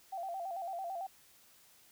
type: tone with vibrato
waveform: sine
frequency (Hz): 728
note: F#5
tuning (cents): -28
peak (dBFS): -37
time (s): 0.12-1.07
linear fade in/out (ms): 10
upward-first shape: square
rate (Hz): 9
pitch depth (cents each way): 100
effects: white hiss -63 dBFS RMS until 1.91 s